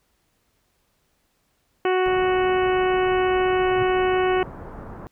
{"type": "harmonic tone", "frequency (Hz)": 370, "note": "F#4", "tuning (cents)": 0, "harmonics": [1, 2, 3, 4, 5, 6, 7, 8], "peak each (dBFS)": [-19, -25, -29, -31, -33, -35, -36, -37], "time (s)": [1.85, 4.43], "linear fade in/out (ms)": 2}
{"type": "low-pass noise", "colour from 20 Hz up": "pink", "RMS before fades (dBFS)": -37, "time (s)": [2.06, 5.07], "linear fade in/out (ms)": 0, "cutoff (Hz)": 1300, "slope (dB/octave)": 24}
{"type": "tone with exponential growth", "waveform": "sine", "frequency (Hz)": 116.54, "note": "A#2", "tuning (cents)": 0, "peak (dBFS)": -23, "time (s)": [3.65, 3.83], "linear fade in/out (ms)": 5, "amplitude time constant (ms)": 37}
{"effects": ["pink hiss -68 dBFS RMS until 5.11 s"]}